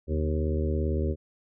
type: harmonic tone with a mistuned harmonic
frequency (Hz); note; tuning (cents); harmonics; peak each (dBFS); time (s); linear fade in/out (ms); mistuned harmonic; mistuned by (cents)
77.78; D#2; 0; 1 / 2 / 3 / 4 / 5 / 6 / 7; -26 / -35 / -34 / -36 / -33 / -38 / -38; 0.07-1.16; 50; 2; -86
effects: none